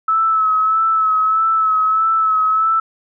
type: tone with vibrato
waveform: sine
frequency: 1300 Hz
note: E6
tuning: 24 cents flat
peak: -12 dBFS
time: 0.08-2.8 s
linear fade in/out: 5 ms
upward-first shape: sine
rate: 1.6 Hz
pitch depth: 30 cents each way
effects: none